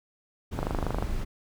brown noise, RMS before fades -31 dBFS, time 0.51-1.25 s, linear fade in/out 20 ms
click train, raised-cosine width 1 ms, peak -15 dBFS, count 12, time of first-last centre 0.59-1.025 s, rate 25.3 Hz
effects none

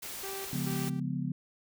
white noise, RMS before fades -41 dBFS, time 0.02-0.9 s, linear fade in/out 10 ms
sawtooth tone with tremolo, 390 Hz, G4, 9 cents flat, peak -35 dBFS, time 0.23-1 s, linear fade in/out 5 ms, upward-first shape square, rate 2.3 Hz, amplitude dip 70%
sine chord, C# dominant seventh, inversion none, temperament just, 138.59 / 173.24 / 207.9 / 249.5 Hz, C#3 / E#3 / G#3 / B3, 0 / -14 / +2 / +18 cents, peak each -35 / -35 / -40 / -36 dBFS, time 0.53-1.32 s, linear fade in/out 2 ms
effects none

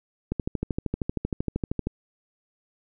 click train, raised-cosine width 3 ms, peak -13 dBFS, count 21, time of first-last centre 0.32-1.87 s, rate 12.9 Hz, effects none

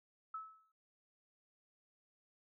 sine tone with exponential decay, 1300 Hz, E6, 24 cents flat, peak -39 dBFS, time 0.34-0.72 s, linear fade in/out 5 ms, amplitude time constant 81 ms, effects none

